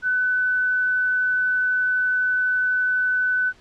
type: tone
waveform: sine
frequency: 1502 Hz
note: F#6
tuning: 26 cents sharp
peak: -18 dBFS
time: 0.02-3.53 s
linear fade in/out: 50 ms
effects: pink hiss -53 dBFS RMS until 3.6 s + low-pass 5000 Hz 12 dB/octave